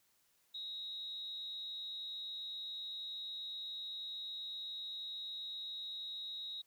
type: tone with amplitude modulation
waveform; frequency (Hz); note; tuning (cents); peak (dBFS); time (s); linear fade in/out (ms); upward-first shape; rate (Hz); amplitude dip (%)
sine; 3803; A#7; +34; -39; 0.54-6.62; 10; sine; 253; 55
effects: white hiss -74 dBFS RMS until 6.66 s